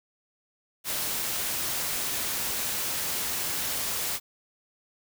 white noise, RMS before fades -30 dBFS, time 0.84-4.2 s, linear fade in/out 50 ms, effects none

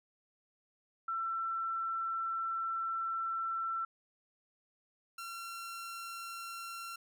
sine / sawtooth tone pair in turn, 1342 / 1364.7 Hz, E6 / F6, +31 / -40 cents, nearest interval unison, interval 29 cents, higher second, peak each -33 / -38 dBFS, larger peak first, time 1.08-3.85 / 5.18-6.96 s, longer first, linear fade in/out 5 ms, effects none

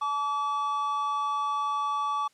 triangle tone pair together, 861 / 1149.3 Hz, A5 / D6, -38 / -38 cents, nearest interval perfect fourth, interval 500 cents, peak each -31 / -25 dBFS, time 0.01-2.28 s, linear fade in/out 10 ms, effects white hiss -65 dBFS RMS until 2.33 s + low-pass 8000 Hz 12 dB/octave

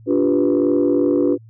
sine chord, G dominant seventh, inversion second, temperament equal with one note detuned, 288.3 / 349.2 / 392 / 493.9 Hz, D4 / F4 / G4 / B4, -32 / 0 / 0 / 0 cents, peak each -16 / -18 / -21 / -20 dBFS, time 0.06-1.38 s, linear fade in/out 50 ms, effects tanh soft clip ceiling -7 dBFS + added 112 Hz sine -41 dBFS peak until 1.49 s

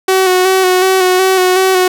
sawtooth tone with vibrato, 372.7 Hz, F#4, 13 cents sharp, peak -4 dBFS, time 0.08-1.88 s, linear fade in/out 5 ms, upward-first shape square, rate 2.7 Hz, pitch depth 26 cents each way, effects none

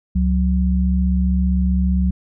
sine tone pair together, 68.72 / 184 Hz, C#2 / F#3, -14 / -9 cents, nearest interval octave + perfect fourth, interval 1705 cents, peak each -16 / -18 dBFS, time 0.15-2.11 s, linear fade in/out 10 ms, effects none

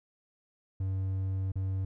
triangle tone with dropouts, 95.4 Hz, G2, 47 cents flat, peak -27 dBFS, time 0.8-1.85 s, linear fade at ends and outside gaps 5 ms, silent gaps 1.519-1.556 s, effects none

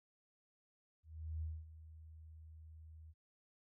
sine tone with ADSR envelope, 79.3 Hz, D#2, 33 cents sharp, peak -38 dBFS, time 1.03-3.14 s, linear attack 390 ms, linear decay 230 ms, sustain -15 dB, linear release 41 ms, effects none

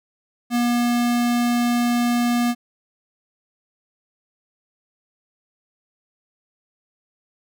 square tone, 240.1 Hz, B3, 49 cents flat, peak -18 dBFS, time 0.5-2.55 s, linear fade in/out 50 ms, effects none

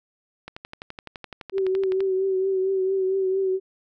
click train, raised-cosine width 0.3 ms, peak -20 dBFS, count 19, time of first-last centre 0.48-2.005 s, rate 11.8 Hz
sine tone with vibrato, 381.3 Hz, G4, 48 cents flat, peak -20 dBFS, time 1.52-3.6 s, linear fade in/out 50 ms, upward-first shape triangle, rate 4.4 Hz, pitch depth 40 cents each way
effects none

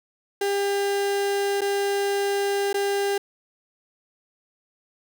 35% pulse tone with dropouts, 400 Hz, G4, 35 cents sharp, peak -20 dBFS, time 0.41-3.18 s, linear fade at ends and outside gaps 5 ms, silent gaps 1.609-1.616 / 2.73-2.742 s, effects none

